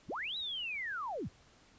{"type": "linear two-way sweep", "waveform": "sine", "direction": "up then down", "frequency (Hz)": [35.35, 3951, 35.35], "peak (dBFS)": -36, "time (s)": [0.08, 1.29], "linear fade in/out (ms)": 20, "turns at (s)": 0.37, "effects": ["pink hiss -63 dBFS RMS until 1.78 s", "resampled to 16000 Hz"]}